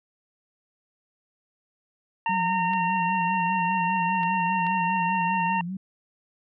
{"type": "harmonic tone", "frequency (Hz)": 916, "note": "A#5", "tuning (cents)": -31, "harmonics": [1, 2, 3], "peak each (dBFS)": [-23, -33, -31], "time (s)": [2.26, 5.61], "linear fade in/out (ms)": 2}
{"type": "tone with vibrato", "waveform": "sine", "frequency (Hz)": 180.9, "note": "F#3", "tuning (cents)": -39, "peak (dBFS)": -29, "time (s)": [2.29, 5.77], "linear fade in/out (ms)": 5, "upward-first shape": "sine", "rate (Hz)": 5, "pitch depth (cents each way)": 99}
{"type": "clicks", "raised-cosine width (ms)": 0.3, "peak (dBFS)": -24, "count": 3, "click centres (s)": [2.735, 4.233, 4.667]}
{"effects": []}